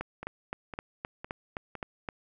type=two click trains; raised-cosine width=0.5 ms; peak=-24 / -19 dBFS; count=4 / 9; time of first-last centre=0.23-1.753 / 0.01-2.088 s; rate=1.97 / 3.85 Hz; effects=none